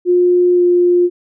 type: tone with pitch glide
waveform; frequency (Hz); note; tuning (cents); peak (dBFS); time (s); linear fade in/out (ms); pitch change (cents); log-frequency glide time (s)
sine; 356.4 to 353.3; F4 to F4; +35 to +20; -8; 0.05-1.1; 50; -15; 0.54-0.62
effects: none